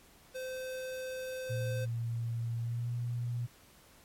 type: tone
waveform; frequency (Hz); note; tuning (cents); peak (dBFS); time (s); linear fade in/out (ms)
square; 516; C5; -24; -38; 0.34-1.86; 20
type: tone with pitch glide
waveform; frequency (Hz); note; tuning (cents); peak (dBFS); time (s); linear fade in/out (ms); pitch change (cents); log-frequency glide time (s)
sine; 116.54 to 120.3; A#2 to B2; 0 to -45; -32; 1.49-3.47; 20; +55; 2.6-2.91
effects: pink hiss -60 dBFS RMS until 4.04 s + MP3 64 kbps